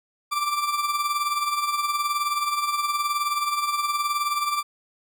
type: tone with tremolo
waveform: 40% pulse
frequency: 1174.7 Hz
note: D6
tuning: in tune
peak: -19 dBFS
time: 0.31-4.63 s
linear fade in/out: 20 ms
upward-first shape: triangle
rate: 19 Hz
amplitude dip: 65%
effects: none